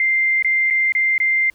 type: tone with dropouts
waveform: sine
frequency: 2093 Hz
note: C7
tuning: in tune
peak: -14 dBFS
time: 0-1.5 s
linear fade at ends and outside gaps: 2 ms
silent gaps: 0.425-0.446 / 0.702-0.707 / 0.922-0.95 / 1.18-1.201 s
effects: pink hiss -58 dBFS RMS until 1.54 s